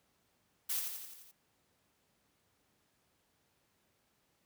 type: noise with echo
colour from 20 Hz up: blue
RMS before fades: -35 dBFS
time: 0.69-0.8 s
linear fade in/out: 10 ms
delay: 86 ms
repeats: 6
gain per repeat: -4 dB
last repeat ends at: 1.316 s
effects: pink hiss -75 dBFS RMS until 4.45 s + high-pass 80 Hz 12 dB/octave